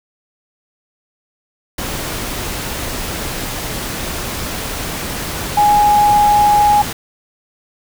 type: tone in noise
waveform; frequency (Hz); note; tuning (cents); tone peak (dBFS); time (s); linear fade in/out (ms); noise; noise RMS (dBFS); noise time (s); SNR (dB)
sine; 830.6; G#5; 0; -8; 5.57-6.82; 5; pink; -23; 1.78-6.93; +12
effects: none